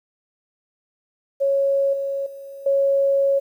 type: tone with level steps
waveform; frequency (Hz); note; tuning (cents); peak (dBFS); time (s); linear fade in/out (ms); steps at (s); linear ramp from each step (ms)
sine; 552; C#5; -7; -16 / -22 / -34 / -15; 1.4-3.4; 20; 1.93 / 2.26 / 2.66; 5
effects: 9-bit